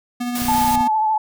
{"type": "tone with tremolo", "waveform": "square", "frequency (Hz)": 243.7, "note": "B3", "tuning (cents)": -23, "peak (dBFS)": -21, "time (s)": [0.2, 0.88], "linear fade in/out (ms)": 10, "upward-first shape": "triangle", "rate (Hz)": 15, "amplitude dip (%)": 35}
{"type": "noise", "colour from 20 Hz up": "white", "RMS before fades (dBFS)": -27, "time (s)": [0.35, 0.76], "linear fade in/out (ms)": 5}
{"type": "click train", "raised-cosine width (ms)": 5, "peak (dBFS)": -19, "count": 13, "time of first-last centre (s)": [0.42, 0.808], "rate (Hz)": 30.9}
{"type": "tone with vibrato", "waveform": "sine", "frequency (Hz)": 868, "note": "A5", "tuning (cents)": -24, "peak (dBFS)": -15, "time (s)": [0.48, 1.18], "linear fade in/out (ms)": 5, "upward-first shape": "sine", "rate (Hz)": 13, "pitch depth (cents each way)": 28}
{"effects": []}